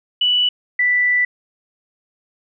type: tone pair in turn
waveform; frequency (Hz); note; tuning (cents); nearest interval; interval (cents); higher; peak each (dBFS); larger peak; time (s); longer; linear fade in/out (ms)
sine; 2960 / 1975.6; F#7 / B6; 0 / 0; perfect fifth; 700; first; -13; neither; 0.21-0.49 / 0.79-1.25; second; 5
effects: none